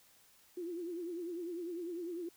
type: tone with vibrato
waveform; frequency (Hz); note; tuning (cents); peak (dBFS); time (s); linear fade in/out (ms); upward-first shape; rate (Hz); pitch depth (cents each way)
sine; 345.3; F4; -20; -38; 0.57-2.29; 5; triangle; 10; 110
effects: white hiss -65 dBFS RMS until 2.36 s